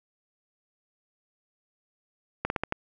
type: slowing click train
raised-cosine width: 0.5 ms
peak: -12 dBFS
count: 5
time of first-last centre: 2.45-2.724 s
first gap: 51 ms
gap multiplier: 1.2
effects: none